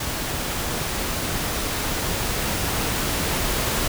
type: noise with level ramp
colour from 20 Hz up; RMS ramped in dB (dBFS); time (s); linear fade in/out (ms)
pink; -27 to -23; 0-3.88; 5
effects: none